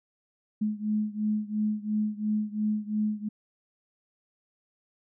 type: beating tone pair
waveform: sine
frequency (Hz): 211.5 / 214.4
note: G#3 / A3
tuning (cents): +32 / -45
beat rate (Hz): 2.9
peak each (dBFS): -28 / -30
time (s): 0.61-3.29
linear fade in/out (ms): 10
effects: none